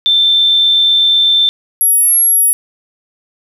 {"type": "tone pair in turn", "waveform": "sine", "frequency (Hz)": [3556, 11251], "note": ["A7", "F9"], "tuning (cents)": [18, 12], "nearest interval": "octave + minor sixth", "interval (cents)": 1994, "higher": "second", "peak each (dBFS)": -7, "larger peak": "neither", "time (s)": [[0.06, 1.49], [1.81, 2.53]], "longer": "first", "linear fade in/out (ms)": 0, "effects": ["7-bit"]}